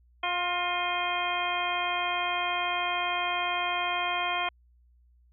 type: harmonic tone with a mistuned harmonic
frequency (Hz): 353.3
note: F4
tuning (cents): +20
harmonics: 1 / 2 / 3 / 4 / 5 / 6 / 7 / 9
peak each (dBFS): -43 / -32 / -32 / -37 / -41 / -36 / -34 / -35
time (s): 0.23-4.49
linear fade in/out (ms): 5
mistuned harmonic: 5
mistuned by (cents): +41
effects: added 60 Hz sine -58 dBFS peak until 5.32 s